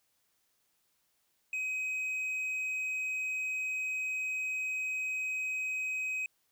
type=tone with hard clipping; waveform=sine; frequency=2527 Hz; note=D#7; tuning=26 cents sharp; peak=-33 dBFS; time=1.53-6.26 s; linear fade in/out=2 ms; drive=3 dB; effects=white hiss -75 dBFS RMS until 6.51 s